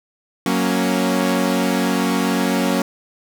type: chord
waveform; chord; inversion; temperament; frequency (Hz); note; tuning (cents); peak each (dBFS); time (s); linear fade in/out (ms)
sawtooth; F# major; none; equal; 185 / 233.1 / 277.2; F#3 / A#3 / C#4; 0 / 0 / 0; -17; 0.46-2.82; 2
effects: none